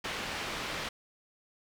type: low-pass noise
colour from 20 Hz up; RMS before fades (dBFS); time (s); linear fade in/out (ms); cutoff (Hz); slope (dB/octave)
white; -37; 0.04-0.89; 5; 3000; 12
effects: none